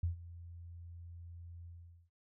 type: tone with ADSR envelope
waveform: sine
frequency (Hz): 85.5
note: F2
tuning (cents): -36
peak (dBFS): -29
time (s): 0.03-2.1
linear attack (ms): 5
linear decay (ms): 120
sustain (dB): -18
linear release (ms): 440
effects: none